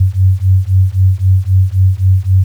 sine beating tone pair, 92.5 / 96.3 Hz, F#2 / G2, 0 / -30 cents, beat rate 3.8 Hz, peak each -10 dBFS, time 0-2.44 s, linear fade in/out 10 ms, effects 7-bit

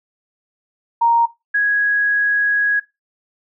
sine tone pair in turn, 932.3 / 1661.2 Hz, A#5 / G#6, 0 / 0 cents, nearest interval minor seventh, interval 1000 cents, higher second, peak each -11 / -13 dBFS, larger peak first, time 1.01-1.26 / 1.54-2.8 s, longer second, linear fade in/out 10 ms, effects noise-tail reverb RT60 0.2 s tail -17 dB re dry

